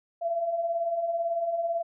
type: beating tone pair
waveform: sine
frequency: 659.3 / 677.3 Hz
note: E5 / E5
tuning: 0 / +47 cents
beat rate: 18 Hz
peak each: -35 / -26 dBFS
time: 0.21-1.83 s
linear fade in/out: 20 ms
effects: none